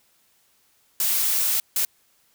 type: noise bursts at uneven times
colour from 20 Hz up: blue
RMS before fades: -22 dBFS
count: 2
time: 1-1.6 / 1.76-1.85 s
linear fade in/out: 2 ms
effects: white hiss -63 dBFS RMS until 2.34 s